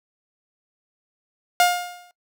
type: tone with exponential decay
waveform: sawtooth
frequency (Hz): 710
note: F5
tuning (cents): +28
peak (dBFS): -8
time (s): 1.6-2.11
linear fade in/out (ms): 1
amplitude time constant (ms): 110
effects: noise-tail reverb RT60 0.1 s tail -20 dB re dry